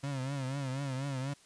35% pulse tone with vibrato, 135.3 Hz, C#3, 42 cents flat, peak -32 dBFS, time 0.03-1.34 s, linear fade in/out 10 ms, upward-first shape triangle, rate 4.1 Hz, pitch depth 110 cents each way, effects white hiss -61 dBFS RMS until 1.45 s + resampled to 22050 Hz

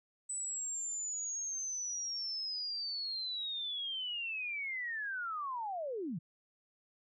sine linear sweep, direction down, 8010 to 140 Hz, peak -36 dBFS, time 0.29-6.19 s, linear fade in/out 10 ms, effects none

